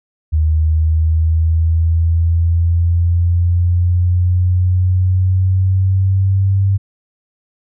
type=exponential sweep; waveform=sine; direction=up; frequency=77.78 to 98 Hz; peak=-10 dBFS; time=0.32-6.78 s; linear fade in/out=20 ms; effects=none